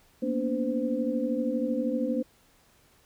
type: tone cluster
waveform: sine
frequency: 232.4 / 245.1 / 288.7 / 514 Hz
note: A#3 / B3 / D4 / C5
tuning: -5 / -13 / -30 / -31 cents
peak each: -31 dBFS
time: 0.22-2.23 s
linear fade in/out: 10 ms
effects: pink hiss -62 dBFS RMS until 3.05 s